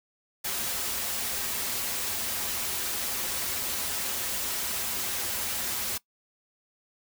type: noise with comb filter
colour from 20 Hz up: white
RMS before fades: -31 dBFS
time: 0.44-5.98 s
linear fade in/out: 10 ms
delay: 6.6 ms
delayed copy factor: -0.5
effects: noise-tail reverb RT60 0.1 s tail -21 dB re dry